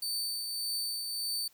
sawtooth tone with tremolo, 4558 Hz, C#8, 47 cents sharp, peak -28 dBFS, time 0.02-1.48 s, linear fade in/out 5 ms, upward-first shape triangle, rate 1.7 Hz, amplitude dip 40%, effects white hiss -64 dBFS RMS until 1.53 s

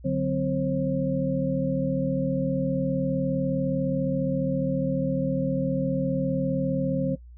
sine tone cluster, 144.8 / 184.5 / 259.2 / 536 Hz, D3 / F#3 / C4 / C5, -24 / -5 / -16 / +42 cents, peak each -28 dBFS, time 0.04-7.16 s, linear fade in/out 20 ms, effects noise-tail reverb RT60 0.1 s tail -20 dB re dry + added 60 Hz sine -43 dBFS peak until 7.37 s

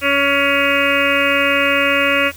harmonic tone, 280.4 Hz, C#4, 20 cents sharp, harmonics 1 / 2 / 4 / 5 / 6 / 7 / 8 / 9 / 10, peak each -23 / -19 / -23 / -21 / -25 / -22 / -22 / -19 / -22 dBFS, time 0.01-2.32 s, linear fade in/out 50 ms, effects added 82 Hz sine -40 dBFS peak until 2.36 s + white hiss -40 dBFS RMS until 2.36 s

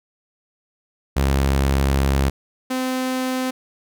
sawtooth tone pair in turn, 68.2 / 257.5 Hz, C#2 / C4, -28 / -28 cents, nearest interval octave + major seventh, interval 2300 cents, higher second, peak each -12 / -17 dBFS, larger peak first, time 1.16-2.3 / 2.7-3.51 s, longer first, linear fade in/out 10 ms, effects none

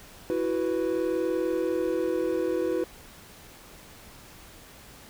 triangle chord, E suspended second, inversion none, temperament equal, 329.6 / 370 / 493.9 Hz, E4 / F#4 / B4, 0 / 0 / 0 cents, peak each -27 dBFS, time 0.3-2.84 s, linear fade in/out 0 ms, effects pink hiss -49 dBFS RMS until 5.09 s

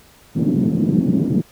white band-pass noise, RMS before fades -17 dBFS, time 0.35-1.42 s, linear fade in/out 20 ms, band 150 to 260 Hz, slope 24 dB/octave, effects pink hiss -49 dBFS RMS until 1.51 s

